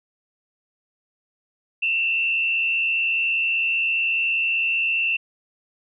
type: tone with frequency modulation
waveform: sine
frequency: 2698 Hz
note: E7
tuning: 40 cents sharp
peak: -19 dBFS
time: 1.82-5.17 s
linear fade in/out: 10 ms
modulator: 75 Hz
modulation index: 1
effects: none